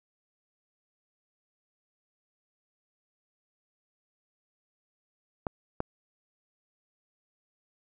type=clicks; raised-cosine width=1 ms; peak=-16 / -15 dBFS; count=2; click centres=5.468 / 5.804 s; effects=none